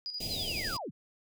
sine tone with tremolo, 4905 Hz, D#8, 26 cents flat, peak -34 dBFS, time 0.06-0.78 s, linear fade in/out 0 ms, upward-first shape square, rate 12 Hz, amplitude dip 55%
pink band-stop noise, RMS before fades -39 dBFS, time 0.2-0.77 s, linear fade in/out 5 ms, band 750 to 2400 Hz, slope 48 dB/octave
sine linear sweep, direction down, 4313 to 83.2 Hz, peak -36 dBFS, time 0.29-0.91 s, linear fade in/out 20 ms
effects none

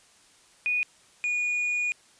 sine / triangle tone pair in turn, 2466 / 2449 Hz, D#7 / D#7, -16 / -28 cents, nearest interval unison, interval 12 cents, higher first, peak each -23 dBFS, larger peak neither, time 0.66-0.83 / 1.24-1.92 s, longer second, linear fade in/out 0 ms, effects white hiss -58 dBFS RMS until 2.19 s + resampled to 22050 Hz

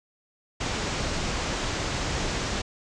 pink low-pass noise, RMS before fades -29 dBFS, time 0.6-2.62 s, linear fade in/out 10 ms, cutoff 7500 Hz, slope 48 dB/octave, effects none

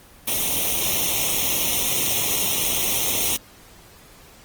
white noise with comb filter, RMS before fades -22 dBFS, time 0.27-3.37 s, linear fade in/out 10 ms, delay 0.32 ms, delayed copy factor +0.85, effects pink hiss -48 dBFS RMS until 4.44 s + Opus 24 kbps

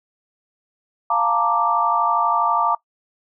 sine chord, Bb major seventh, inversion second, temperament equal, 698.5 / 880 / 932.3 / 1174.7 Hz, F5 / A5 / Bb5 / D6, 0 / 0 / 0 / 0 cents, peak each -24 / -24 / -21 / -19 dBFS, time 1.1-2.75 s, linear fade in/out 5 ms, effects noise-tail reverb RT60 0.1 s tail -20 dB re dry

